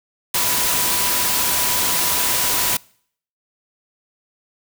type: tone in noise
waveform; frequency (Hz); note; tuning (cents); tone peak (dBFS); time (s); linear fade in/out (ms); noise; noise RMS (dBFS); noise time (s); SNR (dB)
sine; 985; B5; -5; -30; 0.34-2.77; 5; white; -19; 0.34-2.77; -14
effects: noise-tail reverb RT60 0.6 s tail -25 dB re dry